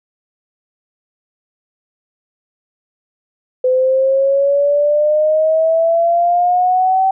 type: exponential sweep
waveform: sine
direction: up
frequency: 507 to 770 Hz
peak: -10 dBFS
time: 3.64-7.11 s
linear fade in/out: 5 ms
effects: none